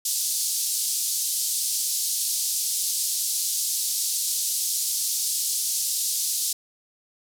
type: band-pass noise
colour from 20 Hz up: white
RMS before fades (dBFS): -26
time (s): 0.05-6.53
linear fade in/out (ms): 5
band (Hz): 4300 to 12000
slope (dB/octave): 24
effects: none